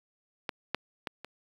clicks, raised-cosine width 0.3 ms, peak -15 / -12 / -17 / -25 dBFS, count 4, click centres 0.492 / 0.746 / 1.072 / 1.246 s, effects high-pass 150 Hz 12 dB/octave + 8-bit

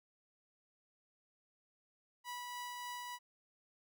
sawtooth tone with tremolo, 979 Hz, B5, 15 cents flat, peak -38 dBFS, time 2.24-3.19 s, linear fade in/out 50 ms, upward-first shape triangle, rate 3.4 Hz, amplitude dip 25%, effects none

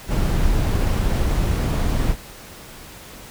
brown noise, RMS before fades -19 dBFS, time 0.07-2.16 s, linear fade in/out 50 ms, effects pink hiss -40 dBFS RMS until 3.3 s

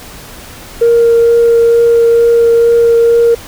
sine tone with vibrato, 466.2 Hz, A#4, in tune, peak -3 dBFS, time 0.81-3.35 s, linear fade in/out 10 ms, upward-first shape triangle, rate 2.2 Hz, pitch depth 9 cents each way, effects tanh soft clip ceiling -1 dBFS + pink hiss -31 dBFS RMS until 3.47 s

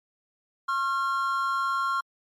triangle tone pair together, 1080 / 1379.3 Hz, C#6 / F6, -45 / -22 cents, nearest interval major third, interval 423 cents, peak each -25 dBFS, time 0.68-2.01 s, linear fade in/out 10 ms, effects MP3 64 kbps

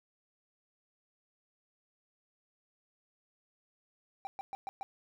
triangle tone bursts, 784 Hz, G5, in tune, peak -35 dBFS, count 5, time 4.25-4.83 s, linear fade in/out 0 ms, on 20 ms, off 120 ms, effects none

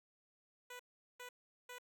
10% pulse tone bursts, 493.9 Hz, B4, in tune, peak -40 dBFS, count 3, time 0.7-1.785 s, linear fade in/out 5 ms, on 95 ms, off 400 ms, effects none

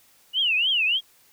sine tone with vibrato, 2846 Hz, F7, 32 cents sharp, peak -19 dBFS, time 0.33-1.01 s, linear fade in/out 50 ms, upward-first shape triangle, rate 3.4 Hz, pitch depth 260 cents each way, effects white hiss -58 dBFS RMS until 1.32 s

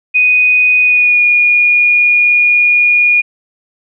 sine tone with pitch glide, 2489 to 2439 Hz, D#7 to D#7, 0 to -35 cents, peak -6 dBFS, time 0.14-3.22 s, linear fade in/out 20 ms, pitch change -35 cents, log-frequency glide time 0.81-1.24 s, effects none

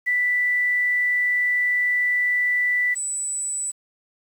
sine tone pair in turn, 1975.5 / 7948 Hz, B6 / B8, 0 / +10 cents, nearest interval 2 octaves, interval 2410 cents, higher second, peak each -18 / -24 dBFS, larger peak first, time 0.06-2.95 / 2.95-3.72 s, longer first, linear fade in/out 20 ms, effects 8-bit

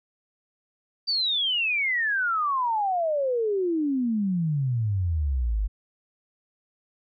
sine exponential sweep, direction down, 4699 to 47.62 Hz, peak -22 dBFS, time 1.07-5.68 s, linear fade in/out 20 ms, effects none

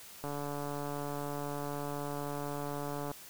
click train, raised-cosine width 1 ms, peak -25 dBFS, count 415, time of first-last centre 0.24-3.115 s, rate 144 Hz, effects white hiss -51 dBFS RMS until 3.29 s

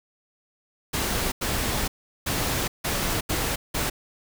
pink noise bursts at uneven times, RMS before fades -26 dBFS, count 6, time 0.93-1.32 / 1.41-1.88 / 2.26-2.68 / 2.84-3.21 / 3.29-3.56 / 3.74-3.9 s, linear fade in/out 10 ms, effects none

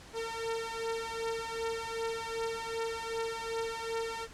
sawtooth beating tone pair, 453.4 / 456 Hz, A#4 / A#4, -48 / -38 cents, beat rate 2.6 Hz, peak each -33 / -33 dBFS, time 0.13-4.28 s, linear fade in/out 50 ms, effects pink hiss -52 dBFS RMS until 4.33 s + low-pass 8000 Hz 12 dB/octave

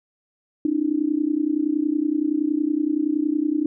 sine tone with amplitude modulation, 301.5 Hz, D4, 46 cents sharp, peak -15 dBFS, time 0.65-3.66 s, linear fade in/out 2 ms, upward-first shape sine, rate 30.7 Hz, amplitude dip 90%, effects none

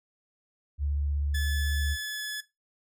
sine tone with vibrato, 72 Hz, D2, 34 cents flat, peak -26 dBFS, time 0.78-1.97 s, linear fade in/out 50 ms, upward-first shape sine, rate 16 Hz, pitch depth 20 cents each way
sawtooth tone with pitch glide, 1724 to 1711.1 Hz, A6 to A6, -36 to -49 cents, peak -28 dBFS, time 1.34-2.41 s, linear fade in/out 10 ms, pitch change -13 cents, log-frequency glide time 1.79-2.25 s
effects noise-tail reverb RT60 0.2 s tail -17 dB re dry

